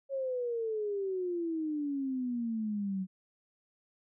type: exponential sweep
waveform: sine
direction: down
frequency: 552 to 185 Hz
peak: -31 dBFS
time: 0.09-3.07 s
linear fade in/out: 50 ms
effects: none